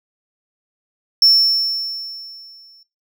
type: tone with exponential decay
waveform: triangle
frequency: 5400 Hz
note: E8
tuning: 41 cents sharp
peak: -6 dBFS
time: 1.22-2.83 s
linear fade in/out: 2 ms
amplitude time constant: 350 ms
effects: noise-tail reverb RT60 0.3 s tail -21 dB re dry